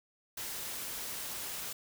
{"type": "noise", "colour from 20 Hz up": "white", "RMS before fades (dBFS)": -40, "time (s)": [0.37, 1.73], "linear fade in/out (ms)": 5, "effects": []}